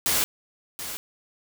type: noise with echo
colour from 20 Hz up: white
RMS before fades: -23 dBFS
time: 0.06-0.24 s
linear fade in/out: 0 ms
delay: 730 ms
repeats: 1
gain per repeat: -11 dB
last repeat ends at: 0.97 s
effects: none